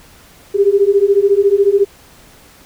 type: beating tone pair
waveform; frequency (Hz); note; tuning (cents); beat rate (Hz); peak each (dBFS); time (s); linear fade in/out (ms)
sine; 392 / 406; G4 / G#4; 0 / -39; 14; -12 / -11; 0.54-1.85; 20
effects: pink hiss -44 dBFS RMS until 2.65 s